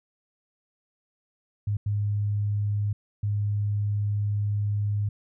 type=tone bursts at uneven times; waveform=sine; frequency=103.2 Hz; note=G#2; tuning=10 cents flat; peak=-23 dBFS; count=3; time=1.67-1.77 / 1.86-2.93 / 3.23-5.09 s; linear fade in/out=5 ms; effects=none